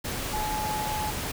sine tone in noise, 852 Hz, G#5, 44 cents sharp, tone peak -29 dBFS, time 0.33-1.11 s, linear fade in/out 10 ms, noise pink, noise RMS -32 dBFS, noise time 0.04-1.32 s, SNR 0 dB, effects none

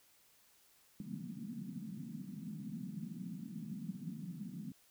white band-pass noise, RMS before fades -45 dBFS, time 1-4.72 s, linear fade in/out 2 ms, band 150 to 240 Hz, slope 48 dB/octave, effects white hiss -68 dBFS RMS until 4.9 s

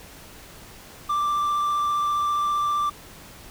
triangle tone with vibrato, 1177 Hz, D6, 3 cents sharp, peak -19 dBFS, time 1.09-2.9 s, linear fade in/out 10 ms, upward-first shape sine, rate 15 Hz, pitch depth 9 cents each way, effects pink hiss -45 dBFS RMS until 3.5 s

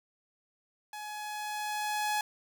sawtooth tone with level ramp, 843 Hz, G#5, 26 cents sharp, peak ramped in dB -36 to -24 dBFS, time 0.93-2.21 s, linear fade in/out 2 ms, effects none

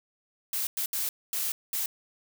blue noise bursts at uneven times, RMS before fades -30 dBFS, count 5, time 0.53-0.67 / 0.77-0.86 / 0.93-1.09 / 1.33-1.52 / 1.73-1.86 s, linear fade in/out 2 ms, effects none

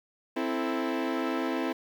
sawtooth chord, A minor, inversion first, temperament equal, 261.6 / 329.6 / 440 Hz, C4 / E4 / A4, 0 / 0 / 0 cents, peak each -27 / -27 / -32 dBFS, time 0.36-1.73 s, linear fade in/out 10 ms, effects low-pass 3000 Hz 12 dB/octave + 9-bit

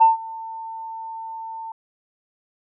sine tone with ADSR envelope, 898 Hz, A5, 35 cents sharp, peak -7 dBFS, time 0-1.72 s, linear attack 18 ms, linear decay 150 ms, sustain -23 dB, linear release 3 ms, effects tanh soft clip ceiling -3 dBFS

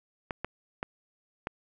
clicks, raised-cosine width 0.5 ms, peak -17 dBFS, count 4, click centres 0.308 / 0.446 / 0.829 / 1.471 s, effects none

